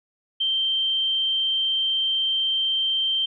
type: tone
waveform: sine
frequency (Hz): 3136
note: G7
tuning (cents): 0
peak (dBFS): -20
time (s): 0.4-3.26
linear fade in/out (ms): 10
effects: none